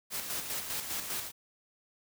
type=noise with tremolo; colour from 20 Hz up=white; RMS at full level=-35 dBFS; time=0.1-1.32 s; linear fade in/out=50 ms; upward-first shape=square; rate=5 Hz; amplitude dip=45%; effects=none